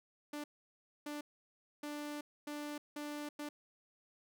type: tone bursts at uneven times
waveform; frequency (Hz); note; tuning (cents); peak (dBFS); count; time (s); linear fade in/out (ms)
sawtooth; 294.8; D4; +7; -37; 6; 0.33-0.44 / 1.06-1.21 / 1.83-2.21 / 2.47-2.78 / 2.96-3.29 / 3.39-3.49; 5
effects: none